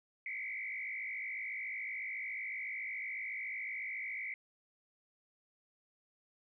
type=tone with frequency modulation; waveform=sine; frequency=2155 Hz; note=C#7; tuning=49 cents flat; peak=-38 dBFS; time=0.26-4.34 s; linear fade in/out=2 ms; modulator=53.9 Hz; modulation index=2.8; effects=none